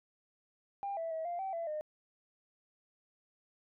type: tone with pitch steps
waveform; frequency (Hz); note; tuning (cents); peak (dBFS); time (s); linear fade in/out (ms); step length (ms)
sine; 798 / 659 / 643 / 696 / 770 / 671 / 610; G5 / E5 / E5 / F5 / G5 / E5 / D#5; +31 / -1 / -43 / -6 / -31 / +31 / -34; -34; 0.83-1.81; 0; 140
effects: tanh soft clip ceiling -31 dBFS